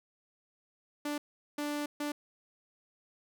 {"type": "tone bursts at uneven times", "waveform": "sawtooth", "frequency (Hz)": 293.7, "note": "D4", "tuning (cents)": 0, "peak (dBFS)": -29, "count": 3, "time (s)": [[1.05, 1.18], [1.58, 1.86], [2, 2.12]], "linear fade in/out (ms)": 5, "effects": []}